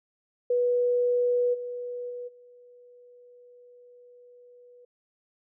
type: tone with level steps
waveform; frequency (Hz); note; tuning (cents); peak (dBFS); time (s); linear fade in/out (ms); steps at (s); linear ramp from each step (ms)
sine; 489.2; B4; -16; -21 / -32 / -34 / -50; 0.5-4.85; 5; 1.53 / 2.09 / 2.27; 20
effects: none